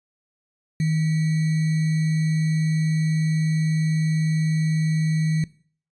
sine tone with sample-and-hold, 158.1 Hz, D#3, 28 cents sharp, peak -18 dBFS, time 0.8-5.44 s, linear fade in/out 2 ms, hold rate 2100 Hz, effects noise-tail reverb RT60 0.5 s tail -20 dB re dry + resampled to 22050 Hz

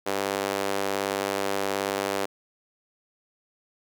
sawtooth tone with high-pass filter, 98.7 Hz, G2, 12 cents sharp, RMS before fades -28 dBFS, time 0.06-2.26 s, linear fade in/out 10 ms, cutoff 450 Hz, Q 1.3, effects none

